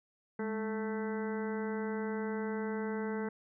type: harmonic tone with a mistuned harmonic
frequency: 220 Hz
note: A3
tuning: in tune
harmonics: 1 / 2 / 3 / 4 / 5 / 6 / 7 / 8 / 9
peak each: -36 / -37 / -51 / -45 / -52 / -51 / -47 / -56 / -50 dBFS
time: 0.39-3.29 s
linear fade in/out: 5 ms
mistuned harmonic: 1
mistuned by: -82 cents
effects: none